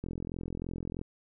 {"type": "click train", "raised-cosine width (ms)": 3, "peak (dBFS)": -24, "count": 43, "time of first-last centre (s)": [0.04, 1.014], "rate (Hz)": 43.1, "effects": []}